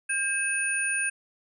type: tone cluster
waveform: sine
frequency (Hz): 1603 / 2578 / 9530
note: G6 / E7 / D9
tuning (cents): +38 / -39 / +24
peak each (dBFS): -29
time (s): 0.09-1.1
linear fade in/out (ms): 10
effects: none